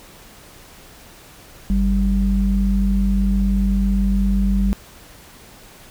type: tone pair together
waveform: sine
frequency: 49.62 / 195.8 Hz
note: G1 / G3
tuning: +22 / -2 cents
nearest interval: 2 octaves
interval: 2376 cents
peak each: -16 / -17 dBFS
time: 1.7-4.73 s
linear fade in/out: 0 ms
effects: tanh soft clip ceiling -7 dBFS + pink hiss -44 dBFS RMS until 5.9 s